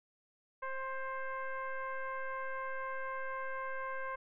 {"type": "tone with frequency modulation", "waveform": "sine", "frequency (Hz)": 526, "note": "C5", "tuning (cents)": 9, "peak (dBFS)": -36, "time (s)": [0.62, 4.16], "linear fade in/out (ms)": 10, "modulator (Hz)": 528, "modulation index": 2.4, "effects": []}